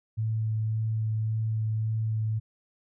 sine tone with vibrato, 110 Hz, A2, in tune, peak -25 dBFS, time 0.17-2.4 s, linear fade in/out 20 ms, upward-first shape sine, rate 1.8 Hz, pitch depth 10 cents each way, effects none

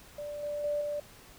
sine tone with level steps, 587.3 Hz, D5, in tune, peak -36 / -32 / -28 / -31 dBFS, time 0.18-1 s, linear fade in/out 5 ms, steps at 0.43 / 0.64 / 0.81 s, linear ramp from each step 2 ms, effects pink hiss -54 dBFS RMS until 1.38 s

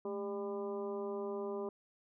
harmonic tone with a mistuned harmonic, 200 Hz, G3, 35 cents sharp, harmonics 1 / 2 / 3 / 4 / 5 / 6, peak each -45 / -38 / -46 / -52 / -49 / -54 dBFS, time 0.05-1.69 s, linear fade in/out 2 ms, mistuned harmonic 1, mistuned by +130 cents, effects none

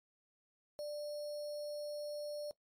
sine tone with sample-and-hold, 591 Hz, D5, 11 cents sharp, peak -39 dBFS, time 0.79-2.51 s, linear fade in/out 0 ms, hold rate 4900 Hz, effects noise-tail reverb RT60 0.1 s tail -19 dB re dry + MP3 64 kbps

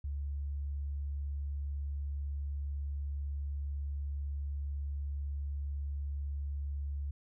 sine tone, 71 Hz, C#2, 42 cents sharp, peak -34 dBFS, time 0.04-7.11 s, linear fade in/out 5 ms, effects none

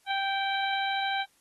harmonic tone with a mistuned harmonic, 784 Hz, G5, in tune, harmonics 1 / 2 / 3 / 4 / 5, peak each -29 / -33 / -36 / -37 / -37 dBFS, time 0.06-1.26 s, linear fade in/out 50 ms, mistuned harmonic 3, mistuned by -21 cents, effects white hiss -66 dBFS RMS until 1.4 s + AAC 32 kbps

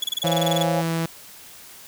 40% pulse tone bursts, 3397 Hz, G#7, 38 cents sharp, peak -20 dBFS, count 13, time 0.02-0.629 s, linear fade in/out 5 ms, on 21 ms, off 28 ms
sine chord, Db major seventh, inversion third, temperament equal, 523.3 / 554.4 / 698.5 / 830.6 Hz, C5 / Db5 / F5 / Ab5, 0 / 0 / 0 / 0 cents, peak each -29 / -26 / -27 / -29 dBFS, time 0.23-0.82 s, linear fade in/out 20 ms
sawtooth tone, 164.81 Hz, E3, in tune, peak -18 dBFS, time 0.24-1.06 s, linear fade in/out 5 ms
effects white hiss -44 dBFS RMS until 1.87 s

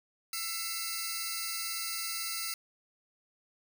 10% pulse tone cluster, 1338 / 2016 / 2161 / 4780 Hz, E6 / B6 / C#7 / D8, +25 / +35 / -45 / +30 cents, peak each -32 / -33 / -33 / -30 dBFS, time 0.33-2.54 s, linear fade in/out 2 ms, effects none

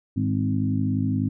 harmonic tone with a mistuned harmonic, 51.91 Hz, G#1, in tune, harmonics 2 / 3 / 4 / 5 / 6, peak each -25 / -30 / -28 / -25 / -36 dBFS, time 0.16-1.29 s, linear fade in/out 10 ms, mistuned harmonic 4, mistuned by -40 cents, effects none

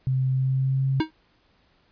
sine tone with pitch glide, 130.81 to 134.33 Hz, C3 to C3, 0 to +46 cents, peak -20 dBFS, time 0.07-1 s, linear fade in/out 0 ms, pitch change +46 cents, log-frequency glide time 0.31-0.86 s
square tone with exponential decay, 315.7 Hz, D#4, 25 cents sharp, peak -18 dBFS, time 1-1.11 s, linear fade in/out 5 ms, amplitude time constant 22 ms
effects pink hiss -63 dBFS RMS until 1.91 s + resampled to 11025 Hz

